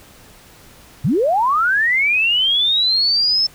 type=linear sweep; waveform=sine; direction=up; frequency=103.83 to 5310 Hz; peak=-13 dBFS; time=1.04-3.47 s; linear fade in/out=10 ms; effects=pink hiss -45 dBFS RMS until 3.54 s